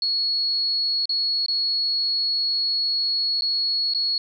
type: tone with dropouts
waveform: sine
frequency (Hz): 4349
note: C#8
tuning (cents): -34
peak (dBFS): -20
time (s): 0.02-4.18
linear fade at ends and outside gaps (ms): 2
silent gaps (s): 1.056-1.093 / 1.462-1.483 / 3.41-3.42 / 3.937-3.947
effects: none